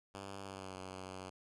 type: tone with pitch glide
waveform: 5% pulse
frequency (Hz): 98 to 93.79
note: G2 to F#2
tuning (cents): 0 to +24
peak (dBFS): -34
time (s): 0.14-1.3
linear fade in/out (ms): 10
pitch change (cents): -76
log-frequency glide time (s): 0.43-0.76
effects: resampled to 24000 Hz